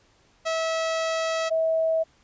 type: tone pair in turn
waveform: sawtooth / sine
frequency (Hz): 649 / 646.4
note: E5 / E5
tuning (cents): -27 / -34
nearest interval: unison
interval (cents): 7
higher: first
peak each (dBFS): -20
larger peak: neither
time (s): 0.45-1.5 / 1.5-2.04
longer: first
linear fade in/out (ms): 20
effects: pink hiss -61 dBFS RMS until 2.23 s + resampled to 16000 Hz